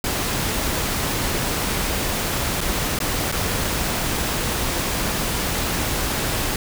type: noise with dropouts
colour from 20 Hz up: pink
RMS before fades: -23 dBFS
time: 0.04-6.56 s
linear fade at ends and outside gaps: 2 ms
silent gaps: 2.607-2.612 / 2.989-3.002 / 3.317-3.323 s
effects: none